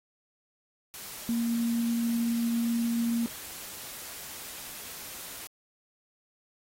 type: tone in noise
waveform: sine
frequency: 233.1 Hz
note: A#3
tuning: in tune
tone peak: -25 dBFS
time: 1.29-3.26 s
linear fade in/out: 0 ms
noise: white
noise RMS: -42 dBFS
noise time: 0.94-5.47 s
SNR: +14 dB
effects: AAC 48 kbps